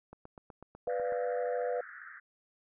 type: click train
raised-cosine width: 1 ms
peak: -34 dBFS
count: 9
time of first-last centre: 0.13-1.123 s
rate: 8.06 Hz
type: chord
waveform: sine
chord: B diminished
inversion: none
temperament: equal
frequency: 493.9 / 587.3 / 698.5 Hz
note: B4 / D5 / F5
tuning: 0 / 0 / 0 cents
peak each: -32 / -37 / -37 dBFS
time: 0.87-1.81 s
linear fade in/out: 5 ms
type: band-pass noise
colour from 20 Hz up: pink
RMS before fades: -49 dBFS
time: 0.89-2.2 s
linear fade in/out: 10 ms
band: 1300 to 1900 Hz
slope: 96 dB/octave
effects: none